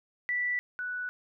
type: tone pair in turn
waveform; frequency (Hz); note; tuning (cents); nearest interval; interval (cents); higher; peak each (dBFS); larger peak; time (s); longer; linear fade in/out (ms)
sine; 1966 / 1480.5; B6 / F#6; -8 / +1; perfect fourth; 491; first; -27 / -32; first; 0.29-0.59 / 0.79-1.09; neither; 0
effects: none